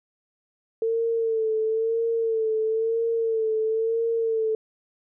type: tone with vibrato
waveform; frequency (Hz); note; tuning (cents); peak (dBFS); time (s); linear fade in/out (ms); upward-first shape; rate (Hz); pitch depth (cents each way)
sine; 448.6; A4; +34; -21; 0.82-4.55; 2; sine; 1; 42
effects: none